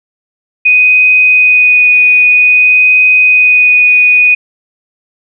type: tone with vibrato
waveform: sine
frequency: 2489 Hz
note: D#7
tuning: in tune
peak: -3 dBFS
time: 0.65-4.35 s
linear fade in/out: 10 ms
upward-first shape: sine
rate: 0.52 Hz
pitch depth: 10 cents each way
effects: none